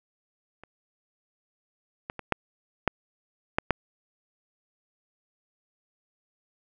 clicks, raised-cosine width 0.5 ms, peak -30 / -18 / -21 / -7 / -6 / -7 / -6 dBFS, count 7, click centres 0.636 / 2.099 / 2.193 / 2.323 / 2.877 / 3.585 / 3.707 s, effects none

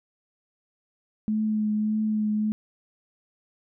sine tone with vibrato, 214.2 Hz, A3, 46 cents flat, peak -22 dBFS, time 1.28-2.52 s, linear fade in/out 0 ms, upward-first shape triangle, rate 1.7 Hz, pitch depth 21 cents each way, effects none

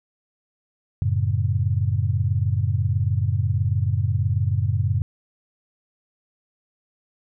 sine chord, F# minor, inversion none, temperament just, 92.5 / 111 / 138.75 Hz, F#2 / A2 / C#3, 0 / +16 / +2 cents, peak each -22 / -22 / -26 dBFS, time 1.02-5.02 s, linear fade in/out 0 ms, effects none

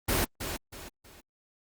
pink noise with echo, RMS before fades -26 dBFS, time 0.08-0.25 s, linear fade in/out 10 ms, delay 320 ms, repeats 3, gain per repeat -9 dB, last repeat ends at 1.21 s, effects Opus 24 kbps

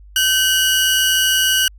sawtooth tone pair together, 1537.8 / 2903 Hz, G6 / F#7, -34 / -34 cents, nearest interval major seventh, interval 1100 cents, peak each -14 / -12 dBFS, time 0.16-1.68 s, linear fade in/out 2 ms, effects added 50 Hz sine -39 dBFS peak until 1.78 s

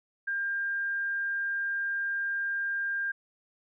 sine tone, 1600 Hz, G6, 35 cents sharp, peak -28 dBFS, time 0.27-3.12 s, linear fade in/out 10 ms, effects none

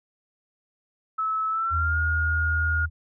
sine tone with pitch glide, 1300 to 1425.9 Hz, E6 to F6, -24 to +36 cents, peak -23 dBFS, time 1.18-2.86 s, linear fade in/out 10 ms, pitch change +160 cents, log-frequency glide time 1.49-1.98 s
sine tone, 80.2 Hz, E2, 47 cents flat, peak -24 dBFS, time 1.7-2.9 s, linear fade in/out 50 ms
effects none

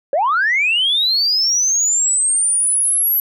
sine linear sweep, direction up, 523.3 to 11840 Hz, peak -12 dBFS, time 0.13-3.2 s, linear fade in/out 2 ms, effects tanh soft clip ceiling -9 dBFS

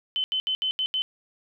sine tone bursts at uneven times, 3050 Hz, G7, 48 cents flat, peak -23 dBFS, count 6, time 0.16-0.24 / 0.32-0.4 / 0.47-0.55 / 0.62-0.71 / 0.79-0.86 / 0.94-1.02 s, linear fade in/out 0 ms, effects none

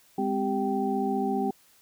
sine tone cluster, 204.1 / 258.8 / 392.6 / 778 Hz, G#3 / C4 / G4 / G5, -30 / -19 / +3 / -13 cents, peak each -30 dBFS, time 0.18-1.51 s, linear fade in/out 5 ms, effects white hiss -60 dBFS RMS until 1.81 s

